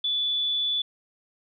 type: tone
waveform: sine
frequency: 3462 Hz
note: A7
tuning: 29 cents flat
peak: -23 dBFS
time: 0.04-0.82 s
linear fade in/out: 5 ms
effects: none